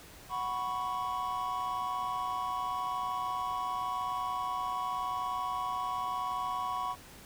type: chord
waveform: triangle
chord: F# suspended fourth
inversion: none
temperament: equal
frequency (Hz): 740 / 987.8 / 1108.7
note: F#5 / B5 / C#6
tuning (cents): 0 / 0 / 0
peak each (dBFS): -37 / -34 / -33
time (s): 0.29-6.96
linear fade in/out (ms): 50
effects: pink hiss -52 dBFS RMS until 7.25 s